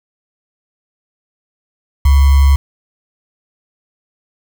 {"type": "tone with sample-and-hold", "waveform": "sine", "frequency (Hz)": 69.3, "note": "C#2", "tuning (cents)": 0, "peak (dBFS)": -5, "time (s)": [2.05, 2.56], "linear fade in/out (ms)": 5, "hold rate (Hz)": 1050, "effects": []}